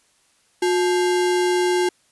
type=tone with sample-and-hold; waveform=sine; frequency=360 Hz; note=F#4; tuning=47 cents flat; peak=-16 dBFS; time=0.62-1.89 s; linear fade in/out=5 ms; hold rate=1225 Hz; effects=white hiss -61 dBFS RMS until 2.11 s + resampled to 24000 Hz